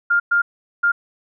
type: tone bursts at uneven times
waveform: sine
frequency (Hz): 1404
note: F6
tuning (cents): +9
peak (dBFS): -13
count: 3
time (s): 0.1-0.2 / 0.31-0.42 / 0.83-0.92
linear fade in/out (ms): 10
effects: none